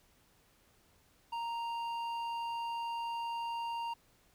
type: tone with hard clipping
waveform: sine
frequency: 931 Hz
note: A#5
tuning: 2 cents flat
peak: -37 dBFS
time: 1.32-3.94 s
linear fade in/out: 10 ms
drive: 8 dB
effects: pink hiss -68 dBFS RMS until 4.34 s